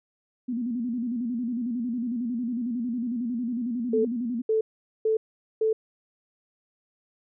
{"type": "tone with vibrato", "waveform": "sine", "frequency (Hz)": 239.6, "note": "A#3", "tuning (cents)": 48, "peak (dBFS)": -26, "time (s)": [0.48, 4.42], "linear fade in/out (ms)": 10, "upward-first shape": "square", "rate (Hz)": 11, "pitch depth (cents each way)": 84}
{"type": "tone bursts", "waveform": "sine", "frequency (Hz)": 439.5, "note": "A4", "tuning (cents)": -2, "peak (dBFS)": -20, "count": 4, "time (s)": [3.93, 5.73], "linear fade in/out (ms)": 5, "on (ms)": 120, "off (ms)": 440}
{"effects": []}